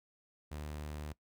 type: tone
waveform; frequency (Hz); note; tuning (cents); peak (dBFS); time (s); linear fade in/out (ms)
sawtooth; 75; D2; +37; -37; 0.51-1.13; 10
effects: noise-tail reverb RT60 0.1 s tail -20 dB re dry